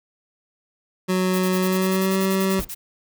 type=tone with pitch glide; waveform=25% pulse; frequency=185 to 191.41 Hz; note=F#3 to G3; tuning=0 to -41 cents; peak=-15 dBFS; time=1.08-2.61 s; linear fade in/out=20 ms; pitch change=+59 cents; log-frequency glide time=1.57-2.19 s
type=noise bursts; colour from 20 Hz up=blue; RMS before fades=-32 dBFS; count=15; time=1.33-2.747 s; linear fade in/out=10 ms; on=59 ms; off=38 ms
type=noise with exponential decay; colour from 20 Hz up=brown; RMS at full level=-25 dBFS; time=2.59-2.75 s; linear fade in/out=0 ms; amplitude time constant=34 ms
effects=none